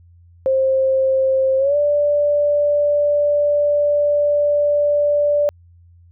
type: tone with pitch glide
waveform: sine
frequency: 530 to 584.7 Hz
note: C5 to D5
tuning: +22 to -8 cents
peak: -13 dBFS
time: 0.46-5.49 s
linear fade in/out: 0 ms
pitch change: +170 cents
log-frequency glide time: 1.58-1.76 s
effects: added 86 Hz sine -45 dBFS peak until 6.11 s